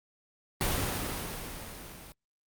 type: noise with level ramp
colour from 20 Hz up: pink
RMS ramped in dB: -28 to -48 dBFS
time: 0.61-2.12 s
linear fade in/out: 0 ms
effects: Opus 32 kbps